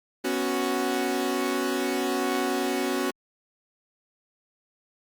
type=chord; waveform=sawtooth; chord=B suspended second; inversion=none; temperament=equal; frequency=246.9 / 277.2 / 370 Hz; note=B3 / C#4 / F#4; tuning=0 / 0 / 0 cents; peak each=-27 / -25 / -24 dBFS; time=0.24-3.11 s; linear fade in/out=10 ms; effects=Opus 48 kbps